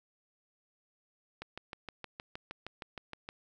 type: click train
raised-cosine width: 0.3 ms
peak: -25 dBFS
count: 13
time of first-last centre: 1.42-3.289 s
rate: 6.42 Hz
effects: none